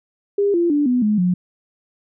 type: tone with pitch steps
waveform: sine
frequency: 403.5 / 343.2 / 292 / 248.4 / 211.3 / 179.74 Hz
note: G#4 / F4 / D4 / B3 / G#3 / F#3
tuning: -50 / -30 / -10 / +10 / +30 / -50 cents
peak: -14 dBFS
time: 0.38-1.34 s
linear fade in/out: 5 ms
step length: 160 ms
effects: none